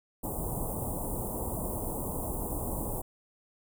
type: band-stop noise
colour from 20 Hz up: pink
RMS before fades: -34 dBFS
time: 0.23-3.02 s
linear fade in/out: 10 ms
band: 1000 to 8600 Hz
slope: 48 dB/octave
effects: none

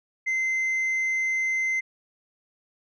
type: tone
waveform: sine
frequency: 2070 Hz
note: C7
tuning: 19 cents flat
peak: -20 dBFS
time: 0.26-1.81 s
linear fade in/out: 20 ms
effects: tanh soft clip ceiling -22 dBFS

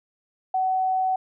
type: tone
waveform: sine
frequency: 752 Hz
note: F#5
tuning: 28 cents sharp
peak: -20 dBFS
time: 0.54-1.16 s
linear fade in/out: 5 ms
effects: none

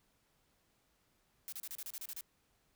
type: noise bursts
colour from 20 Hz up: blue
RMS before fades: -44 dBFS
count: 10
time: 1.48-2.208 s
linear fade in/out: 0 ms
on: 44 ms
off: 32 ms
effects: pink hiss -75 dBFS RMS until 2.75 s

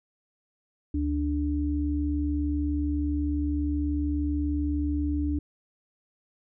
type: tone pair together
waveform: sine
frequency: 73.47 / 293.9 Hz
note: D2 / D4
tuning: +1 / +1 cents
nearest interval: 2 octaves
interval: 2400 cents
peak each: -27 dBFS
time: 0.94-5.39 s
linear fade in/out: 5 ms
effects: none

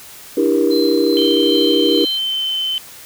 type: chord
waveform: sine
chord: E half-diminished seventh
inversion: third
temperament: just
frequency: 296.7 / 329.6 / 395.6 / 474.7 Hz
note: D4 / E4 / G4 / Bb4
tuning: +18 / 0 / +16 / +31 cents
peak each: -17 dBFS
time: 0.37-2.05 s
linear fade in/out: 5 ms
type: tone with tremolo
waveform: triangle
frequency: 4083 Hz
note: C8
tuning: 43 cents flat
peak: -20 dBFS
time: 0.7-2.19 s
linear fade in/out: 20 ms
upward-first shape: sine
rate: 2.5 Hz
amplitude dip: 50%
type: tone with pitch glide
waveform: sine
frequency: 3118 to 3066 Hz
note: G7 to G7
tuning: -10 to -39 cents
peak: -17 dBFS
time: 1.17-2.78 s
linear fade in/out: 0 ms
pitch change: -29 cents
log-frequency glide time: 1.76-2.53 s
effects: tanh soft clip ceiling -3 dBFS + white hiss -38 dBFS RMS until 3.05 s

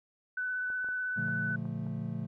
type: tone with vibrato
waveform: sine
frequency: 1500 Hz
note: F#6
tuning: 23 cents sharp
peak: -31 dBFS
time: 0.37-1.56 s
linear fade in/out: 5 ms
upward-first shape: sine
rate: 16 Hz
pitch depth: 12 cents each way
type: clicks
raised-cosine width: 1 ms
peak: -37 dBFS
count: 7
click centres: 0.702 / 0.845 / 0.888 / 1.284 / 1.508 / 1.654 / 1.867 s
type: chord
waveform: triangle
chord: Bb major seventh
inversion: none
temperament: equal with one note detuned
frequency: 116.54 / 144.56 / 174.61 / 220 Hz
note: Bb2 / D3 / F3 / A3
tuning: 0 / -27 / 0 / 0 cents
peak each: -37 dBFS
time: 1.16-2.27 s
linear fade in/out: 20 ms
effects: none

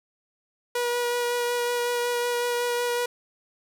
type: tone with vibrato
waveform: sawtooth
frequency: 482.9 Hz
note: B4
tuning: 39 cents flat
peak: -20 dBFS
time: 0.75-3.06 s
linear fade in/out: 5 ms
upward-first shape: sine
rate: 5.4 Hz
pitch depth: 11 cents each way
effects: none

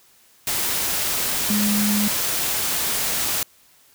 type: tone in noise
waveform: sine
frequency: 207.7 Hz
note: G#3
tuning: in tune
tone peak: -19 dBFS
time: 1.5-2.08 s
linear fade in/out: 2 ms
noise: white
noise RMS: -23 dBFS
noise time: 0.47-3.43 s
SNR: +1 dB
effects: white hiss -55 dBFS RMS until 3.94 s

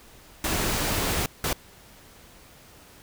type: noise bursts at uneven times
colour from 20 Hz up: pink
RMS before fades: -26 dBFS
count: 2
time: 0.44-1.26 / 1.44-1.53 s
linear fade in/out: 2 ms
effects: pink hiss -51 dBFS RMS until 3.02 s

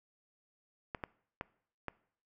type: clicks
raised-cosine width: 0.5 ms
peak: -22 dBFS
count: 4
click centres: 0.948 / 1.038 / 1.411 / 1.883 s
effects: noise-tail reverb RT60 0.6 s tail -22 dB re dry

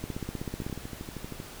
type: two click trains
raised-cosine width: 3 ms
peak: -20 / -24 dBFS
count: 12 / 11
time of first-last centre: 0.04-0.728 / 0.62-1.401 s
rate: 16 / 12.8 Hz
effects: pink hiss -45 dBFS RMS until 1.6 s

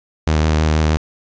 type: tone with vibrato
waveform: sawtooth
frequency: 77.78 Hz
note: D#2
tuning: in tune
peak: -9 dBFS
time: 0.27-0.97 s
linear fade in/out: 0 ms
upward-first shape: square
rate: 6.2 Hz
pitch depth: 17 cents each way
effects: resampled to 16000 Hz + 8-bit

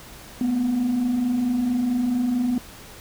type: tone pair together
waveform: sine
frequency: 223.2 / 247.7 Hz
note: A3 / B3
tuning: +25 / +5 cents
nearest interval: major second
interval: 180 cents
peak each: -27 / -18 dBFS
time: 0.41-2.58 s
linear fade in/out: 2 ms
effects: tanh soft clip ceiling -17 dBFS + pink hiss -43 dBFS RMS until 3 s

